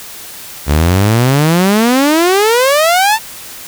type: exponential sweep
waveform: sawtooth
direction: up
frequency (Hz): 69.3 to 914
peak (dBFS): -4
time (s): 0.66-3.19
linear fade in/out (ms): 50
effects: white hiss -30 dBFS RMS until 3.67 s